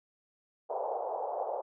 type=band-pass noise; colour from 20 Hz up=white; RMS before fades=-35 dBFS; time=0.69-1.62 s; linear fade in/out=20 ms; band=450 to 870 Hz; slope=48 dB/octave; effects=none